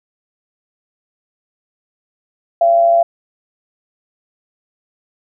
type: tone with amplitude modulation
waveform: sine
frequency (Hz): 680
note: F5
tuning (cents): -46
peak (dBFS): -6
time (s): 2.61-3.03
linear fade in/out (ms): 5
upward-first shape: sine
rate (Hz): 113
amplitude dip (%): 45
effects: none